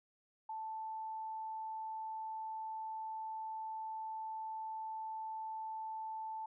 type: tone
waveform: sine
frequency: 880 Hz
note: A5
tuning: in tune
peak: -40 dBFS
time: 0.49-6.46 s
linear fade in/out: 5 ms
effects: none